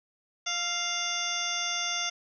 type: harmonic tone with a mistuned harmonic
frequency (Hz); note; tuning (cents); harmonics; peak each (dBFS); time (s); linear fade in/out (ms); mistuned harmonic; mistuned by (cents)
700; F5; +4; 1 / 2 / 3 / 4 / 5 / 7 / 8 / 9; -40 / -37 / -36 / -37 / -34 / -41 / -36 / -36; 0.46-2.1; 10; 2; -29
effects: none